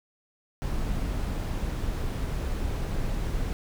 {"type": "noise", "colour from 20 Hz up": "brown", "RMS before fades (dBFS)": -29, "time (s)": [0.62, 3.53], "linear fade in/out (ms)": 0, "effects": []}